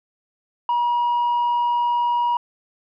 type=tone; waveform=sine; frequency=959 Hz; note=A#5; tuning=49 cents sharp; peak=-15 dBFS; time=0.69-2.37 s; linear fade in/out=2 ms; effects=tanh soft clip ceiling -16 dBFS